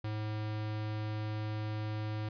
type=tone; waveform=square; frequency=107.3 Hz; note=A2; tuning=43 cents flat; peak=-35 dBFS; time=0.04-2.29 s; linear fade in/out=5 ms; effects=resampled to 11025 Hz